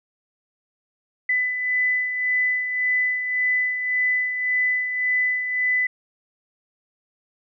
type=beating tone pair; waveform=sine; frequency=2000 / 2001.8 Hz; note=B6 / B6; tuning=+21 / +23 cents; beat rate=1.8 Hz; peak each=-20 / -29 dBFS; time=1.29-5.87 s; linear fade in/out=5 ms; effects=none